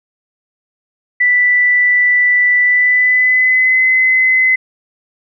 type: tone with pitch glide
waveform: sine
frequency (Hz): 1975.5 to 2038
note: B6 to C7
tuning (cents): 0 to -46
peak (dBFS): -8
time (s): 1.2-4.56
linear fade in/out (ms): 10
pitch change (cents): +54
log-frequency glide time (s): 2.61-3.84
effects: none